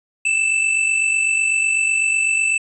square tone pair together, 2637 / 2685 Hz, E7 / E7, 0 / +31 cents, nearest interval unison, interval 31 cents, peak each -17 / -24 dBFS, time 0.25-2.58 s, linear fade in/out 5 ms, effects resampled to 24000 Hz

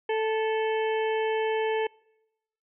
harmonic tone with a mistuned harmonic, 440 Hz, A4, in tune, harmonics 1 / 2 / 4 / 5 / 6 / 7, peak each -25 / -31 / -37 / -39 / -41 / -42 dBFS, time 0.09-1.87 s, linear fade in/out 5 ms, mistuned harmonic 4, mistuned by -21 cents, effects noise-tail reverb RT60 0.9 s tail -26 dB re dry

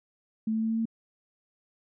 sine tone with pitch steps, 220 / 221.5 / 223.1 / 224.6 / 226.2 Hz, A3 / A3 / A3 / A3 / A3, 0 / +12 / +24 / +36 / +48 cents, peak -25 dBFS, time 0.47-0.855 s, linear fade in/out 5 ms, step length 77 ms, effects none

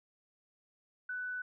sine tone, 1493 Hz, F#6, 15 cents sharp, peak -36 dBFS, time 1.09-1.42 s, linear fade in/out 5 ms, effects none

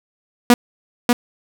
sawtooth tone with echo, 242.1 Hz, B3, 34 cents flat, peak -3 dBFS, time 0.5-0.54 s, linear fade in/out 2 ms, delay 590 ms, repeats 1, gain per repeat -4 dB, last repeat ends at 1.13 s, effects none

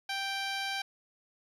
10% pulse tone, 784 Hz, G5, in tune, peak -24 dBFS, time 0.09-0.82 s, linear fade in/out 5 ms, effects low-pass 8000 Hz 12 dB/octave + 11-bit

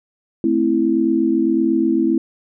sine chord, A minor, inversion none, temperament equal, 220 / 261.6 / 329.6 Hz, A3 / C4 / E4, 0 / 0 / 0 cents, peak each -21 / -19 / -16 dBFS, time 0.44-2.18 s, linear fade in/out 2 ms, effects none

